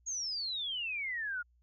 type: exponential sweep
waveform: sine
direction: down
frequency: 6720 to 1396.9 Hz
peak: -34 dBFS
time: 0.06-1.43 s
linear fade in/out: 20 ms
effects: added 60 Hz sine -65 dBFS peak until 1.62 s